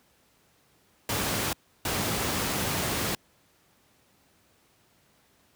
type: noise bursts at uneven times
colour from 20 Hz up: pink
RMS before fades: -28 dBFS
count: 2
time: 1.09-1.53 / 1.85-3.15 s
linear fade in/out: 2 ms
effects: pink hiss -64 dBFS RMS until 5.55 s + high-pass 80 Hz 12 dB/octave